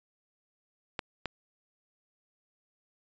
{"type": "clicks", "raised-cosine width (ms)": 0.3, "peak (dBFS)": -16, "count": 2, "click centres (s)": [0.992, 1.257], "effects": ["resampled to 16000 Hz"]}